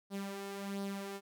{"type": "tone with flanger", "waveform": "sawtooth", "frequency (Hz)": 198, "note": "G3", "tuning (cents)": 18, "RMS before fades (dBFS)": -41, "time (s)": [0.1, 1.21], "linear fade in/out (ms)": 50, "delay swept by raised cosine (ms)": [0.2, 2.8], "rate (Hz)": 1.4, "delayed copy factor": 0.55, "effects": []}